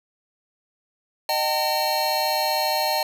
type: tone cluster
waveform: square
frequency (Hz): 613 / 766 / 901 / 4233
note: D#5 / G5 / A5 / C8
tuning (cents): -26 / -40 / +41 / +19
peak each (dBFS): -27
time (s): 1.29-3.03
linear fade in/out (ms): 2
effects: none